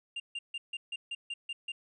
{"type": "tone bursts", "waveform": "triangle", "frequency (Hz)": 2794, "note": "F7", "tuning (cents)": 0, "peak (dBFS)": -33, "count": 9, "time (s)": [0.16, 1.72], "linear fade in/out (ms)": 5, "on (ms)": 40, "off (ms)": 150, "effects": ["resampled to 24000 Hz"]}